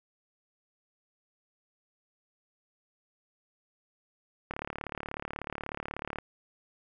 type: click train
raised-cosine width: 0.5 ms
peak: -20 dBFS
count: 62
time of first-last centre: 4.51-6.186 s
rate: 36.4 Hz
effects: none